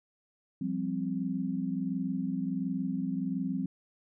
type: chord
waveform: sine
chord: F suspended second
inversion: none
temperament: equal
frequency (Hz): 174.61 / 196 / 261.6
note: F3 / G3 / C4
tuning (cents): 0 / 0 / 0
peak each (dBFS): -35 / -34 / -33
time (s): 0.61-3.66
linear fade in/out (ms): 5
effects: none